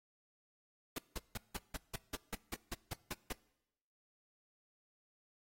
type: noise bursts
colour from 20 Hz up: pink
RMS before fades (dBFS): -40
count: 13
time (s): 0.96-3.325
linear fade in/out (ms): 5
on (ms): 25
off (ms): 170
effects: noise-tail reverb RT60 0.9 s tail -22 dB re dry + AAC 48 kbps